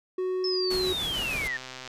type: tone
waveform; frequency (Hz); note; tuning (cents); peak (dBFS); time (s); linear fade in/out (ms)
triangle; 370; F#4; 0; -24; 0.18-0.93; 5
type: linear sweep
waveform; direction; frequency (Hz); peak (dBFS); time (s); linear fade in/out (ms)
sine; down; 5290 to 1760; -28; 0.44-1.57; 2
type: noise with tremolo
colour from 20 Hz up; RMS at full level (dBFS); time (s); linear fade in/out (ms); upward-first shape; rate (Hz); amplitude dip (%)
pink; -35; 0.7-1.48; 10; sine; 6.7; 25
type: click train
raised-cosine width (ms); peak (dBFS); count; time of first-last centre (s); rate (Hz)
0.2; -22; 96; 1.14-1.876; 129
effects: resampled to 32000 Hz